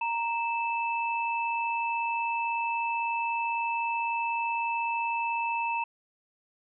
sine tone pair together, 930.9 / 2633 Hz, A#5 / E7, -3 / -3 cents, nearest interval octave + tritone, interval 1800 cents, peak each -28 / -32 dBFS, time 0.01-5.84 s, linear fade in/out 5 ms, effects none

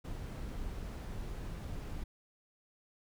brown noise, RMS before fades -41 dBFS, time 0.04-2.04 s, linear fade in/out 10 ms, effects none

